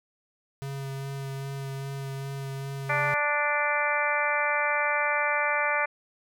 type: tone with vibrato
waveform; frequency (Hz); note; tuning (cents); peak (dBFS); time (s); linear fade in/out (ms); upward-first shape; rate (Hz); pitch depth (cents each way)
square; 136.9; C#3; -21; -33; 0.62-3.14; 0; sine; 2.5; 14
type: harmonic tone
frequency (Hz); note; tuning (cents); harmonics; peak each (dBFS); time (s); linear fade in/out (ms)
293.6; D4; 0; 2 / 3 / 4 / 5 / 6 / 7 / 8; -31 / -31 / -31 / -31 / -31 / -31 / -31; 2.89-5.86; 10
effects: none